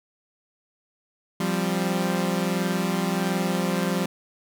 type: chord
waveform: sawtooth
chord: F suspended second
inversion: none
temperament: equal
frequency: 174.61 / 196 / 261.6 Hz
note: F3 / G3 / C4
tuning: 0 / 0 / 0 cents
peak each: -22 / -22 / -28 dBFS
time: 1.4-4.06 s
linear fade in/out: 5 ms
effects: none